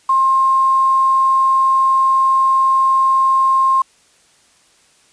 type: tone with quantisation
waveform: sine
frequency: 1063 Hz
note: C6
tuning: 27 cents sharp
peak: -10 dBFS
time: 0.09-3.82 s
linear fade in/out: 5 ms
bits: 6
effects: white hiss -53 dBFS RMS until 5.12 s + resampled to 22050 Hz